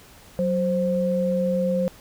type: tone pair together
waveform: sine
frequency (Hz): 185.51 / 525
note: F#3 / C5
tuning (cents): +5 / +6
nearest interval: octave + tritone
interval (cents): 1801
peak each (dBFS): -23 / -22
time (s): 0.39-1.88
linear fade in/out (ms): 0
effects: pink hiss -49 dBFS RMS until 2 s